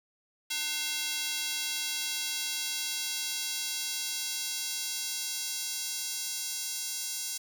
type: tone with high-pass filter sweep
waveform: square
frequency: 301.3 Hz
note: D4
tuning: 44 cents sharp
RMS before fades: -34 dBFS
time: 0.5-7.38 s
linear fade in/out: 10 ms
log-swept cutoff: 3200 to 5700 Hz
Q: 1.1
effects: none